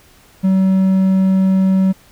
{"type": "tone", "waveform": "triangle", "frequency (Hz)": 190, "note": "F#3", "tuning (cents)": 46, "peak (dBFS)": -8, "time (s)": [0.43, 1.93], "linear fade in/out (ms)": 20, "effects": ["pink hiss -48 dBFS RMS until 2.11 s"]}